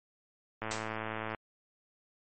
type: click train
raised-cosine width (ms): 0.5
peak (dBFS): -21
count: 81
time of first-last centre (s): 0.62-1.347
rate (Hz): 110
type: noise with exponential decay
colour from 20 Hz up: white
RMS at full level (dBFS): -32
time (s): 0.71-0.94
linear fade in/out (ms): 2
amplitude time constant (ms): 50
effects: MP3 32 kbps